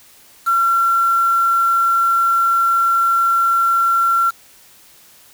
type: tone with quantisation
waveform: sine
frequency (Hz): 1363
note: F6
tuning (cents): -43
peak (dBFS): -12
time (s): 0.46-4.31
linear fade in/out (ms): 20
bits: 5
effects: white hiss -47 dBFS RMS until 5.33 s